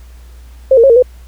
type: tone with pitch steps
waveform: sine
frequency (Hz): 529 / 460.9 / 543 / 463.3 / 502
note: C5 / A#4 / C#5 / A#4 / B4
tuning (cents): +19 / -20 / -36 / -11 / +28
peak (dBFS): -3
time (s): 0.71-1.025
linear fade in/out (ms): 5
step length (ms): 63
effects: added 60 Hz sine -33 dBFS peak until 1.27 s + pink hiss -48 dBFS RMS until 1.27 s